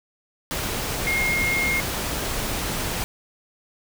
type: tone in noise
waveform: sine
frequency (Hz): 2141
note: C7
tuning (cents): +39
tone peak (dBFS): -21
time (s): 1.07-1.8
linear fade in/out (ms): 0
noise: pink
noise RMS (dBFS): -27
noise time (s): 0.51-3.04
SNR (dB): +3
effects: none